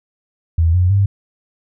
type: tone with pitch steps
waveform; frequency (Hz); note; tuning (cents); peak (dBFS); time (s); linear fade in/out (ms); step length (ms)
sine; 82.41 / 90.39 / 99.14; E2 / F#2 / G2; 0 / -40 / +20; -10; 0.58-1.06; 5; 160
effects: none